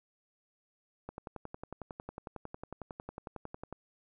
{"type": "click train", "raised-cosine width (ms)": 1, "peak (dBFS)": -27, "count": 30, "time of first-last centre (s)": [1.09, 3.726], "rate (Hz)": 11, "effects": []}